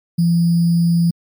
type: tone with sample-and-hold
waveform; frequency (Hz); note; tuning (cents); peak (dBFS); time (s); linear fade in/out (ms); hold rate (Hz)
sine; 169.7; F3; -49; -11; 0.18-1.11; 10; 4900
effects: MP3 96 kbps